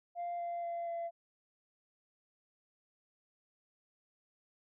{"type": "tone with pitch steps", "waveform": "sine", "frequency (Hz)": [696, 690.4, 684.8, 679.3], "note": ["F5", "F5", "F5", "F5"], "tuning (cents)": [-6, -20, -34, -48], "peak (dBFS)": -34, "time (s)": [0.15, 1.11], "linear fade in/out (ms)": 50, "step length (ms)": 240, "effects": ["tanh soft clip ceiling -34 dBFS"]}